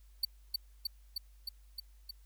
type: tone with echo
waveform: 45% pulse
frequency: 4501 Hz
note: C#8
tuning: 26 cents sharp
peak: -27 dBFS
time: 0.23-0.25 s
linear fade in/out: 5 ms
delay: 310 ms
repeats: 6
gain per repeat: -2 dB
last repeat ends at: 2.11 s
effects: added 50 Hz sine -56 dBFS peak until 2.25 s + white hiss -72 dBFS RMS until 2.25 s